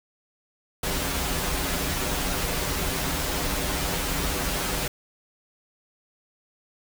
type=noise with comb filter; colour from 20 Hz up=pink; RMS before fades=-27 dBFS; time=0.83-4.88 s; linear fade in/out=5 ms; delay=9.1 ms; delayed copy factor=-0.85; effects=none